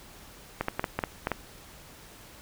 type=clicks; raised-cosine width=0.5 ms; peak=-12 dBFS; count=8; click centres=0.61 / 0.684 / 0.795 / 0.842 / 0.99 / 1.038 / 1.271 / 1.317 s; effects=pink hiss -50 dBFS RMS until 2.41 s